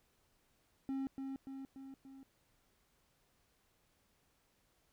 triangle tone with echo, 269.2 Hz, C4, 49 cents sharp, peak -34 dBFS, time 0.89-1.07 s, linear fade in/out 0 ms, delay 290 ms, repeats 4, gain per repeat -4 dB, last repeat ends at 2.23 s, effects pink hiss -75 dBFS RMS until 4.92 s

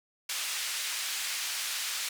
pink band-pass noise, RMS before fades -34 dBFS, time 0.29-2.09 s, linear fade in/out 5 ms, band 2200 to 11000 Hz, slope 12 dB/octave, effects none

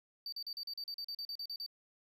triangle tone bursts, 4615 Hz, D8, 31 cents flat, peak -38 dBFS, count 14, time 0.26-1.663 s, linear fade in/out 2 ms, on 64 ms, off 39 ms, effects none

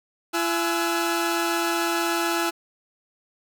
sawtooth tone cluster, 339 / 844 / 1320 / 1471 Hz, E4 / G#5 / E6 / F#6, +49 / +28 / +2 / -11 cents, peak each -21 / -25 / -25 / -29 dBFS, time 0.33-2.51 s, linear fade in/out 20 ms, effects none

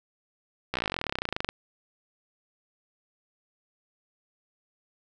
slowing click train, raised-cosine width 0.3 ms, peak -12 dBFS, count 29, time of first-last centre 0.74-1.49 s, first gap 15 ms, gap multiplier 1.04, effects none

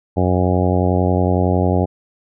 harmonic tone, 91 Hz, F#2, 28 cents flat, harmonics 1 / 2 / 3 / 4 / 5 / 6 / 7 / 8 / 9, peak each -17 / -20 / -22 / -23 / -24 / -25 / -25 / -26 / -27 dBFS, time 0.16-1.86 s, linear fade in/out 20 ms, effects none

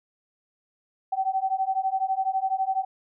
sine beating tone pair, 760 / 772 Hz, F#5 / G5, +46 / -27 cents, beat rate 12 Hz, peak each -26 dBFS, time 1.12-2.85 s, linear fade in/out 10 ms, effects none

